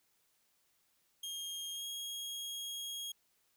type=tone with pitch glide; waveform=sawtooth; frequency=3232 to 3277 Hz; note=G#7 to G#7; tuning=-48 to -24 cents; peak=-37 dBFS; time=1.23-3.12 s; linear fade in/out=5 ms; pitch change=+24 cents; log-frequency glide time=1.72-1.85 s; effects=white hiss -75 dBFS RMS until 3.56 s